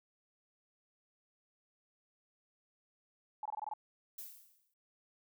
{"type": "tone bursts", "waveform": "sine", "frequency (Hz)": 853, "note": "G#5", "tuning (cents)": 46, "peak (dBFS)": -37, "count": 7, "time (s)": [3.43, 3.737], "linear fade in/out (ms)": 2, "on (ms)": 25, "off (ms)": 22}
{"type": "noise with exponential decay", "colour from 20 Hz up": "violet", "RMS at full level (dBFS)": -44, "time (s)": [4.18, 4.74], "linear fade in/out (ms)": 5, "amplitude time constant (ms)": 120}
{"effects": []}